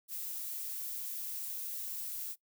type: noise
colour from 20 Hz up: violet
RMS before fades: -40 dBFS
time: 0.08-2.36 s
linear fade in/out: 50 ms
effects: noise-tail reverb RT60 0.1 s tail -19 dB re dry